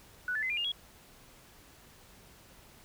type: tone with pitch steps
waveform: sine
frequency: 1480 / 1739.8 / 2045 / 2404 / 2826 / 3322 Hz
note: F#6 / A6 / C7 / D7 / F7 / G#7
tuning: 0 / -20 / -40 / +40 / +20 / 0 cents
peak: -30 dBFS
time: 0.28-0.718 s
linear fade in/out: 2 ms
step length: 73 ms
effects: pink hiss -57 dBFS RMS until 2.84 s